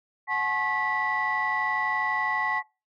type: tone cluster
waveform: sine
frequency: 747 / 859 / 1082 / 1962 Hz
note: F#5 / A5 / C#6 / B6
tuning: +16 / -42 / -42 / -12 cents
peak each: -34 / -29 / -29 / -26 dBFS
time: 0.27-2.63 s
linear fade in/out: 50 ms
effects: noise-tail reverb RT60 0.3 s tail -24 dB re dry + tanh soft clip ceiling -17 dBFS